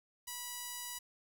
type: tone with band-pass filter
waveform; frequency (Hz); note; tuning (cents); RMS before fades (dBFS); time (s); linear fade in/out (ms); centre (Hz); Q
sawtooth; 977; B5; -19; -44; 0.27-0.99; 10; 11000; 0.78
effects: 10-bit